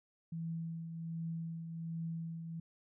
sine tone with tremolo, 164.81 Hz, E3, in tune, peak -36 dBFS, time 0.32-2.6 s, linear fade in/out 5 ms, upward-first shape triangle, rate 1.3 Hz, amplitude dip 50%, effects none

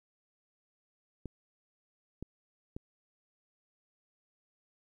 clicks, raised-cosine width 3 ms, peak -27 dBFS, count 3, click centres 1.257 / 2.226 / 2.765 s, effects 11-bit

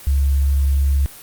sine tone, 69.3 Hz, C#2, in tune, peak -13 dBFS, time 0.07-1.06 s, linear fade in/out 0 ms, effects white hiss -39 dBFS RMS until 1.22 s + Opus 24 kbps

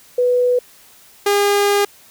sine / sawtooth tone pair in turn, 493.9 / 406 Hz, B4 / G#4, 0 / -39 cents, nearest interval minor third, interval 339 cents, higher first, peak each -12 / -9 dBFS, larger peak second, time 0.18-0.59 / 1.26-1.85 s, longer second, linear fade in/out 5 ms, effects white hiss -47 dBFS RMS until 2.1 s

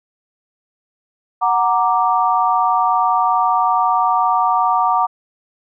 sine chord, Gb augmented, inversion none, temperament equal, 740 / 932.3 / 1174.7 Hz, Gb5 / Bb5 / D6, 0 / 0 / 0 cents, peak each -17 dBFS, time 1.41-5.07 s, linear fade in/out 20 ms, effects none

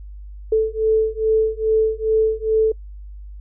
sine beating tone pair, 438.1 / 440.5 Hz, A4 / A4, -7 / +2 cents, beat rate 2.4 Hz, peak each -18 dBFS, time 0.52-2.72 s, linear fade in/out 5 ms, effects noise-tail reverb RT60 0.1 s tail -26 dB re dry + added 50 Hz sine -33 dBFS peak until 3.4 s

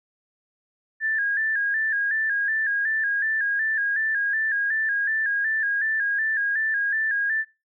sine tone with vibrato, 1700 Hz, G#6, 40 cents sharp, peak -21 dBFS, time 1-7.45 s, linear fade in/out 50 ms, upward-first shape square, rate 2.7 Hz, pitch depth 67 cents each way, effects noise-tail reverb RT60 0.3 s tail -24 dB re dry

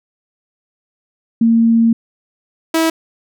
sine / sawtooth tone pair in turn, 229 / 324.7 Hz, A#3 / E4, -31 / -26 cents, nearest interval tritone, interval 605 cents, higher second, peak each -8 dBFS, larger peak neither, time 1.41-1.93 / 2.74-2.9 s, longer first, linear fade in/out 5 ms, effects none

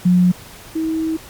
sine tone pair in turn, 179.8 / 320.4 Hz, F#3 / E4, -49 / -49 cents, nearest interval minor seventh, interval 1000 cents, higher second, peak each -9 / -17 dBFS, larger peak first, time 0.05-0.32 / 0.75-1.17 s, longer second, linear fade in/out 10 ms, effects pink hiss -39 dBFS RMS until 1.29 s + MP3 96 kbps

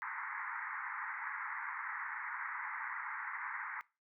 white band-pass noise, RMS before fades -42 dBFS, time 0.02-3.81 s, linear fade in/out 0 ms, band 860 to 2100 Hz, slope 96 dB/octave, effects noise-tail reverb RT60 0.3 s tail -22 dB re dry

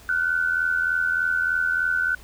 sine tone pair together, 1424.7 / 1508 Hz, F6 / F#6, +34 / +32 cents, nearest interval minor second, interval 98 cents, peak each -26 / -21 dBFS, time 0.09-2.15 s, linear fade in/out 2 ms, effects added 60 Hz sine -47 dBFS peak until 2.23 s + pink hiss -49 dBFS RMS until 2.23 s

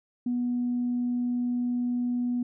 sine tone, 244.4 Hz, B3, 18 cents flat, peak -24 dBFS, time 0.26-2.43 s, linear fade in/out 5 ms, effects tanh soft clip ceiling -20 dBFS

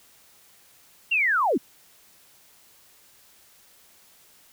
sine linear sweep, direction down, 2833 to 191.1 Hz, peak -19 dBFS, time 1.11-1.58 s, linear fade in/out 10 ms, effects white hiss -56 dBFS RMS until 4.52 s

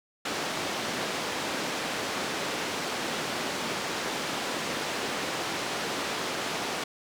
pink band-pass noise, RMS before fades -32 dBFS, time 0.25-6.84 s, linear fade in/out 5 ms, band 260 to 5900 Hz, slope 12 dB/octave, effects none

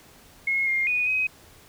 sine tone with pitch steps, 2164 / 2122 / 2472 / 2525 Hz, C#7 / C7 / D#7 / D#7, -42 / +24 / -12 / +25 cents, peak -21 dBFS, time 0.47-1.27 s, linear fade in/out 5 ms, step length 200 ms, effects pink hiss -52 dBFS RMS until 1.68 s

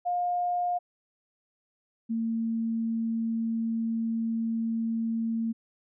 sine tone pair in turn, 710 / 227 Hz, F5 / A#3, +28 / -46 cents, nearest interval octave + minor sixth, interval 1974 cents, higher first, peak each -25 / -26 dBFS, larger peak first, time 0.05-0.79 / 2.09-5.53 s, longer second, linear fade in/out 20 ms, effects none

